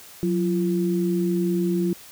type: tone pair together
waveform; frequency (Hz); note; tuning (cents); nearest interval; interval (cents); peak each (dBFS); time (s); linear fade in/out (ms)
sine; 181.94 / 342.8; F#3 / F4; -29 / -32; major seventh; 1097; -22 / -23; 0.23-1.93; 0
effects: white hiss -45 dBFS RMS until 2.11 s